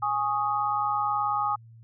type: chord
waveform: sine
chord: Ab suspended fourth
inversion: none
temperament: just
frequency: 830.6 / 1107.5 / 1245.9 Hz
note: Ab5 / Db6 / Eb6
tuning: 0 / -2 / +2 cents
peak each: -27 / -32 / -27 dBFS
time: 0.02-1.56 s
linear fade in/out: 10 ms
effects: added 114 Hz sine -47 dBFS peak until 1.83 s